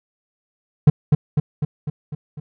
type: tone with echo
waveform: triangle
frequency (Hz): 148.8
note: D3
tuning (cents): +23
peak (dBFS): -3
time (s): 0.87-0.9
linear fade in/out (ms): 5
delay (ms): 250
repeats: 6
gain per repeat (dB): -4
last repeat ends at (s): 2.4
effects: none